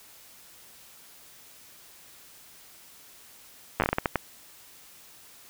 slowing click train, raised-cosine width 0.5 ms, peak -8 dBFS, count 10, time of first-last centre 3.8-4.157 s, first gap 9 ms, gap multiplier 1.35, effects white hiss -52 dBFS RMS until 5.49 s

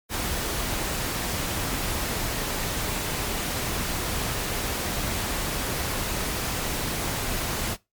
pink noise, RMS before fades -28 dBFS, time 0.09-7.77 s, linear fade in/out 50 ms, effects noise-tail reverb RT60 0.2 s tail -20 dB re dry + MP3 96 kbps

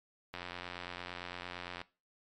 click train, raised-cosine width 0.3 ms, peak -25 dBFS, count 132, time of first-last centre 0.34-1.815 s, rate 88.8 Hz, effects noise-tail reverb RT60 0.3 s tail -19 dB re dry + MP3 64 kbps

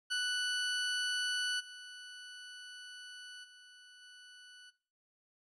20% pulse tone with level steps, 1484 Hz, F#6, 5 cents sharp, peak -27 / -42 / -50 / -48 dBFS, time 0.1-4.71 s, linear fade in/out 20 ms, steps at 1.59 / 3.43 / 4.01 s, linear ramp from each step 20 ms, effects noise-tail reverb RT60 0.4 s tail -18 dB re dry + resampled to 24000 Hz

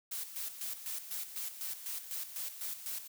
blue noise with tremolo, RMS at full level -39 dBFS, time 0.11-3.08 s, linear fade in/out 10 ms, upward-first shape square, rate 4 Hz, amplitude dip 65%, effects none

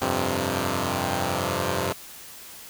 5% pulse chord, F suspended second, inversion none, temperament equal, 87.31 / 98 / 130.81 Hz, F2 / G2 / C3, 0 / 0 / 0 cents, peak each -17 dBFS, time 0.01-1.93 s, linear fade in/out 10 ms, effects white hiss -43 dBFS RMS until 2.69 s

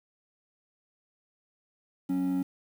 triangle tone pair together, 183.98 / 275 Hz, F#3 / C#4, -10 / -14 cents, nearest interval perfect fifth, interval 696 cents, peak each -30 / -24 dBFS, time 2.09-2.43 s, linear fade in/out 10 ms, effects tanh soft clip ceiling -19 dBFS + 9-bit

